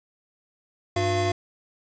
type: tone cluster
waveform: square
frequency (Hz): 99.1 / 359.2 / 685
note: G2 / F4 / F5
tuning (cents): +19 / +49 / -34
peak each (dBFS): -27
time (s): 0.96-1.32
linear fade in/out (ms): 5
effects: resampled to 16000 Hz + 9-bit